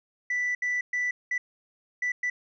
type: tone bursts at uneven times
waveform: sine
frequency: 1975.5 Hz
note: B6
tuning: in tune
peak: -23 dBFS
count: 6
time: 0.3-0.55 / 0.62-0.81 / 0.93-1.11 / 1.31-1.38 / 2.02-2.12 / 2.23-2.3 s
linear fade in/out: 5 ms
effects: tanh soft clip ceiling -23 dBFS